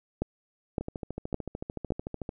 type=two click trains; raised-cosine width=2 ms; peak=-21 / -14 dBFS; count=21 / 4; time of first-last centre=0.81-2.291 / 0.22-1.905 s; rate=13.5 / 1.78 Hz; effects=none